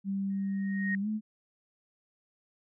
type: tone with pitch glide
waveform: sine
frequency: 196 to 215 Hz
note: G3 to A3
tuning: 0 to -40 cents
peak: -29 dBFS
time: 0.04-1.21 s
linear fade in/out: 50 ms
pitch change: +160 cents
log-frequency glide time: 1-1.08 s
type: tone with exponential growth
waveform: sine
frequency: 1864.7 Hz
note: A#6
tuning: in tune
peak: -28 dBFS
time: 0.3-0.95 s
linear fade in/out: 2 ms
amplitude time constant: 140 ms
effects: none